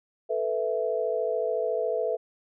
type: chord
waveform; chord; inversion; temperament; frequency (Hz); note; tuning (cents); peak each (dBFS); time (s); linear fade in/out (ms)
sine; A suspended second; none; equal; 440 / 493.9 / 659.3; A4 / B4 / E5; 0 / 0 / 0; -29; 0.29-2.17; 20
effects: none